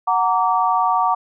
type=chord; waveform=sine; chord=Gb augmented; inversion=none; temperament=just; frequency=740 / 925 / 1156.2 Hz; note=Gb5 / Bb5 / D6; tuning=0 / -14 / -27 cents; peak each=-19 dBFS; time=0.07-1.15 s; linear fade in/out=10 ms; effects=none